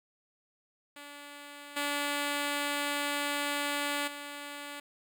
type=tone with level steps; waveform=5% pulse; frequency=288.4 Hz; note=D4; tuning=31 cents flat; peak=-34 / -19 / -29 dBFS; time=0.96-4.8 s; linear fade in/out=5 ms; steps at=1.76 / 4.07 s; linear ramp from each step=10 ms; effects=none